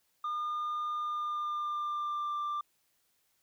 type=tone with pitch glide; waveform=sine; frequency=1212 to 1183 Hz; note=D#6 to D6; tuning=-46 to +12 cents; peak=-29 dBFS; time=0.24-2.61 s; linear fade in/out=5 ms; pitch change=-42 cents; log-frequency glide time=0.92-2.38 s; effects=tanh soft clip ceiling -31 dBFS + white hiss -74 dBFS RMS until 3.42 s

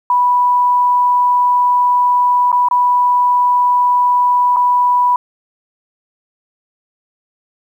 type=tone with dropouts; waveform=sine; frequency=984 Hz; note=B5; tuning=7 cents flat; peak=-9 dBFS; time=0.1-5.16 s; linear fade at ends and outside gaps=2 ms; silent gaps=2.518-2.527 / 2.686-2.711 / 4.562-4.567 s; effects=8-bit

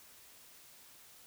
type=silence; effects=white hiss -58 dBFS RMS until 1.26 s

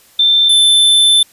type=tone pair in turn; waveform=sine / square; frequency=3562 / 3533 Hz; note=A7 / A7; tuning=+21 / +6 cents; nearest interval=unison; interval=15 cents; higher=first; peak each=-7 dBFS; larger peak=neither; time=0.19-0.49 / 0.49-1.23 s; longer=second; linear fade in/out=5 ms; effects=white hiss -47 dBFS RMS until 1.32 s + resampled to 32000 Hz

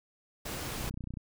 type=noise; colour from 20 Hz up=pink; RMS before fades=-38 dBFS; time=0.45-0.9 s; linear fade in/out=10 ms
type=click train; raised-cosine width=5 ms; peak=-27 dBFS; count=12; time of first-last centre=0.81-1.172 s; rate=30.4 Hz
effects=none

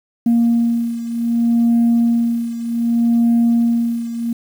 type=beating tone pair; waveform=sine; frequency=233.6 / 234.25 Hz; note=A#3 / A#3; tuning=+4 / +9 cents; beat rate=0.65 Hz; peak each=-13 / -17 dBFS; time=0.26-4.33 s; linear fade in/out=5 ms; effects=tanh soft clip ceiling -8 dBFS + 7-bit

